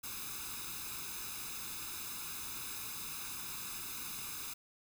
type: noise with comb filter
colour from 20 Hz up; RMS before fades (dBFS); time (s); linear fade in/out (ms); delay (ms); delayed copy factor
white; -43; 0.03-4.54; 10; 0.79; +0.8
effects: none